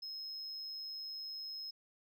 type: tone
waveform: sine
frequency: 5150 Hz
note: E8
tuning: 41 cents flat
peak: -39 dBFS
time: 0.02-1.71 s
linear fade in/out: 10 ms
effects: tanh soft clip ceiling -41 dBFS